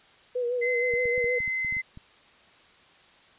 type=tone with vibrato; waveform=sine; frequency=487.7 Hz; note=B4; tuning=22 cents flat; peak=-25 dBFS; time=0.35-1.39 s; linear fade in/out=10 ms; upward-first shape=sine; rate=6.4 Hz; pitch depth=46 cents each way
type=tone; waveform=sine; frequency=2056 Hz; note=C7; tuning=31 cents flat; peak=-26 dBFS; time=0.61-1.82 s; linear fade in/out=20 ms
type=clicks; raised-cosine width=5 ms; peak=-31 dBFS; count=10; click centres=0.938 / 1.056 / 1.179 / 1.243 / 1.404 / 1.478 / 1.648 / 1.725 / 1.768 / 1.974 s
effects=white hiss -56 dBFS RMS until 3.38 s + resampled to 8000 Hz